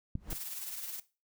click, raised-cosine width 5 ms, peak -22 dBFS, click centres 0.154 s
brown noise with exponential growth, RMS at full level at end -34 dBFS, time 0.16-0.33 s, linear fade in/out 0 ms, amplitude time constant 35 ms
blue noise with tremolo, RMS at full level -39 dBFS, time 0.3-1 s, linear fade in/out 5 ms, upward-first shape sine, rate 19 Hz, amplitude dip 45%
effects noise-tail reverb RT60 0.3 s tail -18 dB re dry

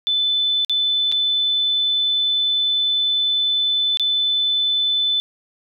sine tone with dropouts, 3510 Hz, A7, 5 cents flat, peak -16 dBFS, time 0.07-5.2 s, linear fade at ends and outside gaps 0 ms, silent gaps 0.648-0.696 / 1.117-1.123 / 3.972-3.997 s, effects none

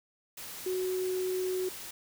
sine tone in noise, 370 Hz, F#4, in tune, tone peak -29 dBFS, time 0.66-1.69 s, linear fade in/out 5 ms, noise white, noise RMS -43 dBFS, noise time 0.37-1.91 s, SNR +11 dB, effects none

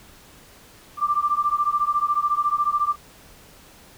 sine beating tone pair, 1174.7 / 1188.7 Hz, D6 / D6, 0 / +21 cents, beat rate 14 Hz, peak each -22 dBFS, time 0.97-2.96 s, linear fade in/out 50 ms, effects pink hiss -49 dBFS RMS until 3.97 s

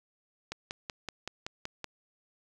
click train, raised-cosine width 0.2 ms, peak -19 dBFS, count 8, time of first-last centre 0.52-1.843 s, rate 5.29 Hz, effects 10-bit

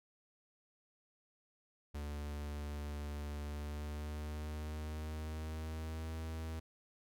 45% pulse tone with pitch glide, 73.42 to 80.07 Hz, D2 to E2, 0 to -50 cents, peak -40 dBFS, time 1.94-6.6 s, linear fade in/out 10 ms, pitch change +150 cents, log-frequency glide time 3.44-6.13 s, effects none

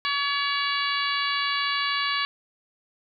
harmonic tone, 567 Hz, C#5, 39 cents sharp, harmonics 2 / 3 / 4 / 5 / 6 / 7 / 8, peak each -28 / -30 / -31 / -32 / -33 / -33 / -34 dBFS, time 0.05-2.25 s, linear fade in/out 0 ms, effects none

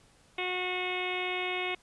harmonic tone, 364.3 Hz, F#4, 27 cents flat, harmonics 1 / 2 / 3 / 4 / 5 / 6 / 7 / 8 / 9 / 10, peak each -36 / -38 / -42 / -47 / -47 / -35 / -38 / -42 / -46 / -44 dBFS, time 0.38-1.75 s, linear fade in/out 5 ms, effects pink hiss -62 dBFS RMS until 1.82 s + resampled to 24000 Hz

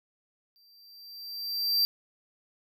square tone with exponential growth, 4699 Hz, D8, in tune, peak -21 dBFS, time 0.56-1.85 s, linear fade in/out 0 ms, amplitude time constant 280 ms, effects none

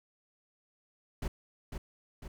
brown noise with echo, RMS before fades -33 dBFS, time 1.22-1.28 s, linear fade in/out 5 ms, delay 500 ms, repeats 2, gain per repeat -5 dB, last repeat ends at 2.28 s, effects none

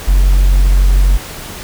triangle tone, 46.3 Hz, F#1, 2 cents sharp, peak -3 dBFS, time 0.07-1.18 s, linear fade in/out 20 ms, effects tanh soft clip ceiling 0 dBFS + pink hiss -28 dBFS RMS until 1.63 s

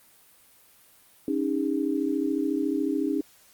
sine chord, C# suspended second, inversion none, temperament equal with one note detuned, 277.2 / 311.1 / 405.6 Hz, C#4 / D#4 / G#4, 0 / 0 / -41 cents, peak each -27 / -27 / -31 dBFS, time 1.28-3.21 s, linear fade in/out 2 ms, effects white hiss -57 dBFS RMS until 3.53 s + Opus 32 kbps

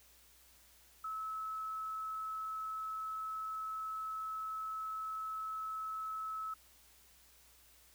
sine tone, 1298 Hz, E6, 27 cents flat, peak -38 dBFS, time 1.04-6.54 s, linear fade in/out 5 ms, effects added 60 Hz sine -70 dBFS peak until 7.94 s + white hiss -64 dBFS RMS until 7.94 s

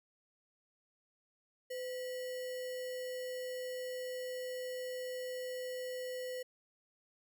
sine tone with sample-and-hold, 507 Hz, B4, 45 cents sharp, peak -38 dBFS, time 1.7-6.43 s, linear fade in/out 10 ms, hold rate 2450 Hz, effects none

